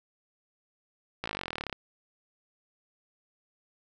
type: slowing click train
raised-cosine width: 0.3 ms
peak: -17 dBFS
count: 22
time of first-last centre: 1.24-1.728 s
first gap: 17 ms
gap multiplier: 1.03
effects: none